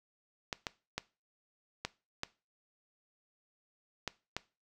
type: clicks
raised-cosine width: 0.2 ms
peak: -17 dBFS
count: 7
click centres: 0.528 / 0.668 / 0.98 / 1.85 / 2.234 / 4.077 / 4.366 s
effects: noise-tail reverb RT60 0.3 s tail -19 dB re dry